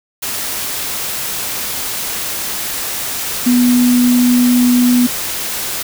sine tone in noise, 245.8 Hz, B3, 8 cents flat, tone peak -8 dBFS, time 3.46-5.07 s, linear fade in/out 10 ms, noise white, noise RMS -21 dBFS, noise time 0.22-5.83 s, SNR +10 dB, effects none

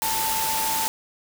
sine tone in noise, 887 Hz, A5, 14 cents sharp, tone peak -26 dBFS, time 0.02-0.88 s, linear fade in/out 0 ms, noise white, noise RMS -26 dBFS, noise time 0.02-0.88 s, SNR -3 dB, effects none

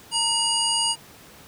harmonic tone with a mistuned harmonic, 960 Hz, B5, 49 cents flat, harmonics 1 / 3 / 5 / 7 / 9 / 10, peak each -28 / -24 / -26 / -32 / -28 / -31 dBFS, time 0.11-0.96 s, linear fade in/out 50 ms, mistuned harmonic 1, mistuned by -74 cents, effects pink hiss -47 dBFS RMS until 1.47 s + high-pass 80 Hz 12 dB/octave

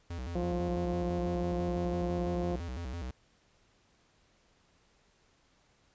square tone with vibrato, 73.42 Hz, D2, in tune, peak -37 dBFS, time 0.1-3.11 s, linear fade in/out 5 ms, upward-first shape square, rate 6 Hz, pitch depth 270 cents each way
harmonic tone, 175.5 Hz, F3, 9 cents sharp, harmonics 1 / 2 / 3 / 4 / 5 / 6, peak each -34 / -35 / -38 / -41 / -53 / -52 dBFS, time 0.35-2.56 s, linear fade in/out 5 ms
effects pink hiss -68 dBFS RMS until 5.94 s + resampled to 16000 Hz

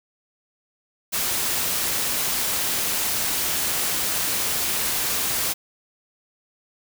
white noise, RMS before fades -24 dBFS, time 1.12-5.54 s, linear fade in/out 20 ms, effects none

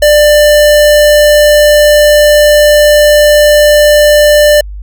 square tone, 594 Hz, D5, 20 cents sharp, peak -3 dBFS, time 0.02-4.61 s, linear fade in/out 5 ms, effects added 50 Hz sine -20 dBFS peak until 4.82 s

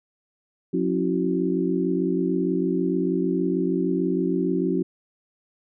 sine tone cluster, 181.1 / 270.6 / 328.7 / 375.2 Hz, F#3 / C#4 / E4 / F#4, -37 / -42 / -5 / +24 cents, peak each -26 dBFS, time 0.73-4.83 s, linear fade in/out 10 ms, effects none

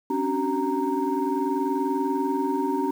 sine tone cluster, 269.4 / 289.8 / 379.7 / 929 Hz, C#4 / D4 / F#4 / A#5, -49 / -23 / +45 / -6 cents, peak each -27 dBFS, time 0.1-2.91 s, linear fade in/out 5 ms, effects tanh soft clip ceiling -15 dBFS + 8-bit

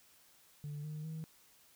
sine tone with pitch steps, 146.83 / 152.8 / 159.01 Hz, D3 / D#3 / D#3, 0 / -31 / +38 cents, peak -38 dBFS, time 0.64-1.24 s, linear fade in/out 0 ms, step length 200 ms, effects tanh soft clip ceiling -38 dBFS + white hiss -65 dBFS RMS until 1.75 s

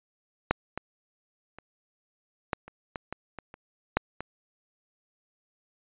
clicks, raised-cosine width 0.5 ms, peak -6 / -17 / -29 / -11 / -29 / -18 / -19 / -23 / -29 / -6 / -19 dBFS, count 11, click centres 0.51 / 0.776 / 1.586 / 2.532 / 2.68 / 2.958 / 3.126 / 3.387 / 3.541 / 3.97 / 4.206 s, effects resampled to 8000 Hz

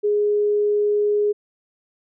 sine tone, 415.3 Hz, G#4, in tune, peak -16 dBFS, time 0.03-1.33 s, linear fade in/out 20 ms, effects none

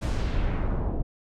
brown noise with low-pass filter sweep, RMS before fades -26 dBFS, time 0.01-1.03 s, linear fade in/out 20 ms, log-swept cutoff 10000 to 500 Hz, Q 1.1, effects none

